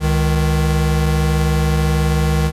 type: tone pair together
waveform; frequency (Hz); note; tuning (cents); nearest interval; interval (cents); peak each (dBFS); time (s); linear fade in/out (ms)
square; 69.3 / 155.57; C#2 / D#3; 0 / 0; octave + major second; 1400; -17; 0-2.52; 50
effects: resampled to 32000 Hz